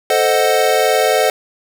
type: chord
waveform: square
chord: A diminished seventh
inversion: none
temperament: equal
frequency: 440 / 523.3 / 622.3 / 740 Hz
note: A4 / C5 / Eb5 / Gb5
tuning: 0 / 0 / 0 / 0 cents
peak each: -18 dBFS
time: 0.1-1.3 s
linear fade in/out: 2 ms
effects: none